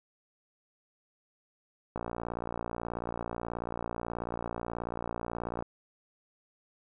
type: click train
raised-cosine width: 1 ms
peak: -21 dBFS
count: 215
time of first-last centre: 1.96-5.624 s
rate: 58.4 Hz
effects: none